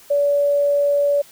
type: tone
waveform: sine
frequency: 573 Hz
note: D5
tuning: 43 cents flat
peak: -14 dBFS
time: 0.1-1.22 s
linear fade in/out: 10 ms
effects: white hiss -47 dBFS RMS until 1.31 s